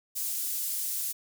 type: high-pass noise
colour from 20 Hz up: pink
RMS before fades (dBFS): -32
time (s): 0.15-1.13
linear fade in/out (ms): 20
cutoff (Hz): 9600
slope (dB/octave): 12
effects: none